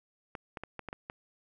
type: clicks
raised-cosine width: 0.5 ms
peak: -24 dBFS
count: 7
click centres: 0.352 / 0.572 / 0.636 / 0.793 / 0.887 / 0.929 / 1.099 s
effects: none